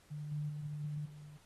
sine tone with level steps, 148.8 Hz, D3, 23 cents sharp, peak -40 / -35 / -39 / -37 / -49 dBFS, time 0.1-1.38 s, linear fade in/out 20 ms, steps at 0.31 / 0.49 / 0.8 / 1.05 s, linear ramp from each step 10 ms, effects pink hiss -66 dBFS RMS until 1.45 s + AAC 32 kbps

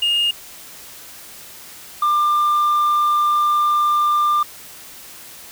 sine tone pair in turn, 2839 / 1193.7 Hz, F7 / D6, +28 / +28 cents, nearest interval octave + minor third, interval 1500 cents, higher first, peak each -13 / -11 dBFS, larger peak second, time 0.02-0.31 / 2.02-4.43 s, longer second, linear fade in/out 5 ms, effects tanh soft clip ceiling -13 dBFS + white hiss -39 dBFS RMS until 5.51 s

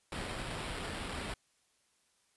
pink noise with sample-and-hold, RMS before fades -40 dBFS, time 0.12-1.34 s, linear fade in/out 2 ms, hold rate 6300 Hz, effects white hiss -73 dBFS RMS until 2.36 s + resampled to 24000 Hz

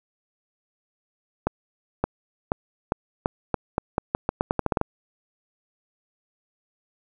accelerating click train, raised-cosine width 1 ms, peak -7 dBFS, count 17, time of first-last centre 1.47-4.814 s, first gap 570 ms, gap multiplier 0.84, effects none

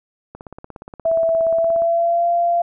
click train, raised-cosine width 1 ms, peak -21 dBFS, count 26, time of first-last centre 0.35-1.821 s, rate 17 Hz
sine tone with pitch glide, 658 to 689.1 Hz, E5 to F5, -3 to -23 cents, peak -14 dBFS, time 1.05-2.62 s, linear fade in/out 5 ms, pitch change +80 cents, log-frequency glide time 1.5-2.28 s
effects none

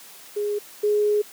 sine tone pair in turn, 414 / 417.8 Hz, G#4 / G#4, -5 / +10 cents, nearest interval unison, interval 15 cents, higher second, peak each -22 / -17 dBFS, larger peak second, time 0.36-0.59 / 0.83-1.22 s, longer second, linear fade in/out 10 ms, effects white hiss -45 dBFS RMS until 1.32 s + high-pass 200 Hz 12 dB/octave

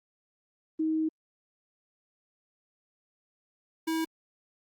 sine / square tone pair in turn, 316 / 323.2 Hz, D#4 / E4, +27 / -34 cents, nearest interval unison, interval 39 cents, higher second, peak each -25 / -28 dBFS, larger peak first, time 0.79-1.09 / 3.87-4.05 s, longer first, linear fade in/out 10 ms, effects Opus 24 kbps

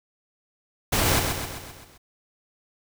pink noise with echo, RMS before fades -22 dBFS, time 0.92-1.2 s, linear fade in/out 10 ms, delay 130 ms, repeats 6, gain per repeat -5 dB, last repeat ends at 1.98 s, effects none

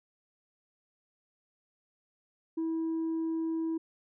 sine tone, 325.2 Hz, E4, 23 cents flat, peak -27 dBFS, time 2.57-3.78 s, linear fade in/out 10 ms, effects tanh soft clip ceiling -28 dBFS

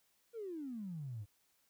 triangle exponential sweep, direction down, 483.1 to 97 Hz, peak -37 dBFS, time 0.33-1.26 s, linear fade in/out 50 ms, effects tanh soft clip ceiling -39 dBFS + white hiss -75 dBFS RMS until 1.69 s

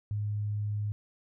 sine tone, 104.3 Hz, G#2, 8 cents sharp, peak -29 dBFS, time 0.11-0.92 s, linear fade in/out 0 ms, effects none

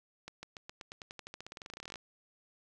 accelerating click train, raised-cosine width 0.2 ms, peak -27 dBFS, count 28, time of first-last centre 0.28-1.958 s, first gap 150 ms, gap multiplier 0.92, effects none

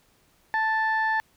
sine tone pair together, 880 / 1760 Hz, A5 / A6, 0 / 0 cents, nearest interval octave, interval 1200 cents, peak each -23 dBFS, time 0.54-1.2 s, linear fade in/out 0 ms, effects tanh soft clip ceiling -17 dBFS + pink hiss -63 dBFS RMS until 1.36 s

